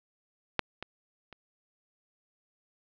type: clicks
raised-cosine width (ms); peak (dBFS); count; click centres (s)
0.3; -8 / -21 / -30; 3; 0.593 / 0.826 / 1.327
effects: low-pass 5000 Hz 12 dB/octave